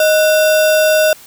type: tone with sample-and-hold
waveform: sine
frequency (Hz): 622.3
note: D#5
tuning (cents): 0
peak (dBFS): -8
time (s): 0-1.13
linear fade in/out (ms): 2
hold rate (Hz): 2100
effects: white hiss -40 dBFS RMS until 1.26 s